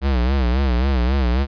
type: tone with vibrato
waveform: square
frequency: 64.2 Hz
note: C2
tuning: 32 cents flat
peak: -16 dBFS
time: 0.01-1.47 s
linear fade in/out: 50 ms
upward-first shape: sine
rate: 3.7 Hz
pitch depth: 140 cents each way
effects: resampled to 11025 Hz